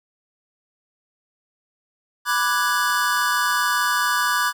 square chord, G# half-diminished seventh, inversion first, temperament equal, 987.8 / 1174.7 / 1480 / 1661.2 Hz, B5 / D6 / F#6 / G#6, 0 / 0 / 0 / 0 cents, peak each -26 / -24 / -25 / -25 dBFS, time 2.25-4.53 s, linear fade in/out 50 ms
clicks, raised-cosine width 0.3 ms, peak -28 dBFS, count 8, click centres 2.693 / 2.899 / 2.945 / 3.043 / 3.171 / 3.22 / 3.513 / 3.846 s
effects none

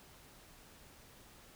silence, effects pink hiss -59 dBFS RMS until 1.55 s

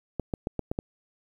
clicks, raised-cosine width 2 ms, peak -15 dBFS, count 6, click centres 0.197 / 0.338 / 0.471 / 0.593 / 0.715 / 0.789 s, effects 9-bit

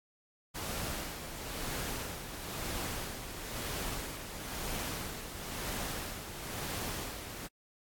pink noise with tremolo, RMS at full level -37 dBFS, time 0.54-7.48 s, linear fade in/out 20 ms, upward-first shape sine, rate 1 Hz, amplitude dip 55%, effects AAC 64 kbps

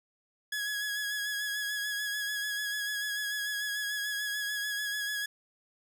sawtooth tone with vibrato, 1675 Hz, G#6, 14 cents sharp, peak -28 dBFS, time 0.52-5.26 s, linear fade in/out 5 ms, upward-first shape sine, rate 6.8 Hz, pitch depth 29 cents each way, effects none

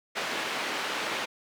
white band-pass noise, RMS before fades -32 dBFS, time 0.15-1.26 s, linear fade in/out 20 ms, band 260 to 2700 Hz, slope 12 dB/octave, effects none

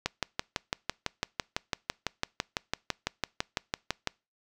click train, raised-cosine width 0.2 ms, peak -10 dBFS, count 25, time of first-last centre 0.06-4.073 s, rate 5.98 Hz, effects noise-tail reverb RT60 0.3 s tail -26 dB re dry

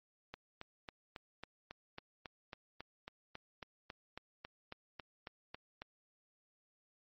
click train, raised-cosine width 0.3 ms, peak -29 dBFS, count 21, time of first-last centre 0.34-5.819 s, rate 3.65 Hz, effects MP3 32 kbps

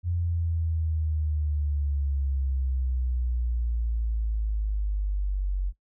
sine exponential sweep, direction down, 87.8 to 46.19 Hz, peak -24 dBFS, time 0.03-5.73 s, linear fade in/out 50 ms, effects noise-tail reverb RT60 0.1 s tail -20 dB re dry

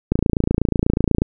click train, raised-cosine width 3 ms, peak -3 dBFS, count 32, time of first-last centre 0.12-1.219 s, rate 28.2 Hz, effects none

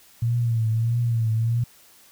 sine tone with vibrato, 115.2 Hz, A#2, 20 cents flat, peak -19 dBFS, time 0.22-1.64 s, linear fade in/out 5 ms, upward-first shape triangle, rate 1.6 Hz, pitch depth 77 cents each way, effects white hiss -53 dBFS RMS until 2.11 s

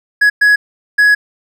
triangle tone bursts at uneven times, 1676 Hz, G#6, 15 cents sharp, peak -4 dBFS, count 3, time 0.21-0.3 / 0.41-0.56 / 0.98-1.15 s, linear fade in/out 10 ms, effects none

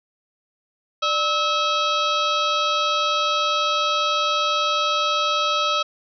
harmonic tone with a mistuned harmonic, 648 Hz, E5, 30 cents flat, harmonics 1 / 2 / 4 / 5 / 6 / 7 / 8 / 9, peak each -27 / -21 / -29 / -27 / -27 / -36 / -37 / -39 dBFS, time 1.02-5.83 s, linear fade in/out 10 ms, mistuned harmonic 1, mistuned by -150 cents, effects none

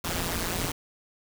pink noise with amplitude modulation, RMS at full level -26 dBFS, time 0.04-0.72 s, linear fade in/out 5 ms, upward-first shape sine, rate 172 Hz, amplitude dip 90%, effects none

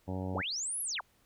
harmonic tone, 93.5 Hz, F#2, 19 cents sharp, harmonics 1 / 2 / 3 / 4 / 5 / 6 / 7 / 8 / 9 / 10, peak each -37 / -39 / -41 / -48 / -46 / -45 / -51 / -50 / -49 / -54 dBFS, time 0.07-0.42 s, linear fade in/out 20 ms
sine linear two-way sweep, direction up then down, 82.2 to 11420 to 471.2 Hz, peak -33 dBFS, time 0.34-1.01 s, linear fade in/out 10 ms, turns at 0.81 s
effects pink hiss -69 dBFS RMS until 1.25 s

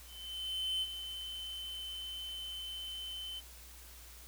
triangle tone with ADSR envelope, 3061 Hz, G7, 42 cents flat, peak -30 dBFS, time 0.05-3.41 s, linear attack 770 ms, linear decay 39 ms, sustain -9 dB, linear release 26 ms, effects added 60 Hz sine -54 dBFS peak until 4.27 s + white hiss -55 dBFS RMS until 4.27 s

